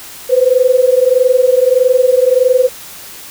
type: tone pair together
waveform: sine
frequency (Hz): 497.1 / 518.7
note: B4 / C5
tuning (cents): +11 / -15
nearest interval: minor second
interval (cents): 74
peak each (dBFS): -10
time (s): 0.29-2.69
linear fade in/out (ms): 20
effects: white hiss -32 dBFS RMS until 3.3 s